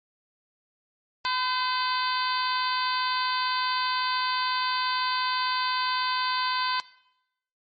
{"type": "harmonic tone with a mistuned harmonic", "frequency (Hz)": 511, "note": "C5", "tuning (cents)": -41, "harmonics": [2, 3, 4, 5, 6, 7, 8, 9], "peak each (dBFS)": [-27, -32, -36, -37, -38, -36, -35, -34], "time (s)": [1.25, 6.8], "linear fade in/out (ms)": 0, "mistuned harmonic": 2, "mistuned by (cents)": -15, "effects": ["noise-tail reverb RT60 0.8 s tail -19 dB re dry", "MP3 32 kbps"]}